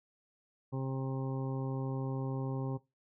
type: harmonic tone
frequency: 133.1 Hz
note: C3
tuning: 30 cents sharp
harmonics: 1 / 2 / 3 / 4 / 6 / 7 / 8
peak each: -34 / -40 / -44 / -46 / -50 / -51 / -52 dBFS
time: 0.72-2.78 s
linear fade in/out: 20 ms
effects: noise-tail reverb RT60 0.2 s tail -17 dB re dry